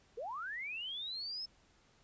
sine linear sweep, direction up, 415.3 to 5300 Hz, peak -39 dBFS, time 0.17-1.46 s, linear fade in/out 10 ms, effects pink hiss -68 dBFS RMS until 2.03 s + resampled to 16000 Hz

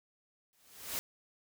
white noise with exponential growth, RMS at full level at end -34 dBFS, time 0.53-0.99 s, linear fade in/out 0 ms, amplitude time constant 99 ms, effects none

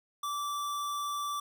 square tone, 1164 Hz, D6, 16 cents flat, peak -33 dBFS, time 0.23-1.4 s, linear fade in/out 5 ms, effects none

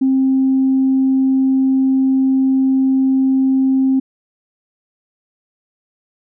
sine tone, 265.1 Hz, C4, 23 cents sharp, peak -10 dBFS, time 0.01-4 s, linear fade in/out 10 ms, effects tanh soft clip ceiling -6 dBFS

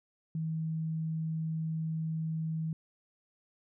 sine tone, 160.1 Hz, D#3, 50 cents sharp, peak -31 dBFS, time 0.35-2.73 s, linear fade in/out 2 ms, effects none

